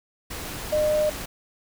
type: tone in noise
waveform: sine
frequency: 608 Hz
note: D#5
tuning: 40 cents flat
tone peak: -19 dBFS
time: 0.72-1.1 s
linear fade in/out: 10 ms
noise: pink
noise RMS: -34 dBFS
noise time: 0.3-1.26 s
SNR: +12 dB
effects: none